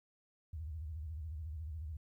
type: tone with vibrato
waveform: sine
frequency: 77.9 Hz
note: D#2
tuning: 3 cents sharp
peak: -40 dBFS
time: 0.53-1.97 s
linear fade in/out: 5 ms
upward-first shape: square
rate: 14 Hz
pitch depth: 130 cents each way
effects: 13-bit